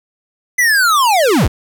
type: linear sweep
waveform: square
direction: down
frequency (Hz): 2031 to 30.45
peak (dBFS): -10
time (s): 0.58-1.48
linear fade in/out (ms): 10
effects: 7-bit